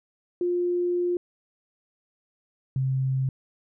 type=tone pair in turn; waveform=sine; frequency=353.1 / 132.26 Hz; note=F4 / C3; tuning=+19 / +19 cents; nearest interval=octave + perfect fourth; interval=1700 cents; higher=first; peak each=-22 dBFS; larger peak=neither; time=0.41-1.17 / 2.76-3.29 s; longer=first; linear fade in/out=2 ms; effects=none